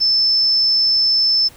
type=tone; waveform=sine; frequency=5274 Hz; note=E8; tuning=in tune; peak=-12 dBFS; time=0-1.49 s; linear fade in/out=20 ms; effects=pink hiss -45 dBFS RMS until 1.56 s